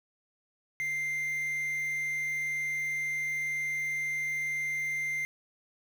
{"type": "tone with quantisation", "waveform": "triangle", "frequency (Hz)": 2093, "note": "C7", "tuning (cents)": 0, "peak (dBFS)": -28, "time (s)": [0.8, 5.25], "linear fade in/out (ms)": 0, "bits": 8, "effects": []}